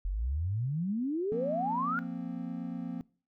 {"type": "exponential sweep", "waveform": "sine", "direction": "up", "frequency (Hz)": [42.61, 1456], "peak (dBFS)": -29, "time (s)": [0.05, 1.99], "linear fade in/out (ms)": 0}
{"type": "chord", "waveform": "triangle", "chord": "F suspended fourth", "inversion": "none", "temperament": "equal", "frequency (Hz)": [174.61, 233.1, 261.6], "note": ["F3", "Bb3", "C4"], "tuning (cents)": [0, 0, 0], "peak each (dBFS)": -37, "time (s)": [1.32, 3.01], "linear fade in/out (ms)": 0}
{"effects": ["noise-tail reverb RT60 0.4 s tail -22 dB re dry"]}